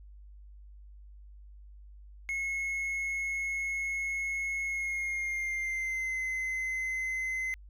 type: tone with pitch glide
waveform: triangle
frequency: 2176 to 2054 Hz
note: C#7 to C7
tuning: -33 to -33 cents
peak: -29 dBFS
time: 2.29-7.54 s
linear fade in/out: 0 ms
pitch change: -100 cents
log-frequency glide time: 4.63-6.2 s
effects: added 50 Hz sine -48 dBFS peak until 7.69 s